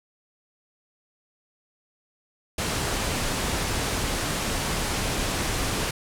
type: low-pass noise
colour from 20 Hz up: pink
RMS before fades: -27 dBFS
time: 2.58-5.91 s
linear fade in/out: 5 ms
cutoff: 11000 Hz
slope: 24 dB/octave
effects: none